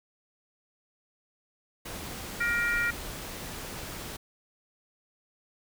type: noise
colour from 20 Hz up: pink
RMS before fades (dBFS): -39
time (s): 1.85-4.17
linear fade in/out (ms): 10
type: harmonic tone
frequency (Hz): 471.7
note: A#4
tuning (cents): +20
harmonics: 3 / 4 / 5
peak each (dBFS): -28 / -29 / -33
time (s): 2.4-2.91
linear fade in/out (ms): 10
effects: none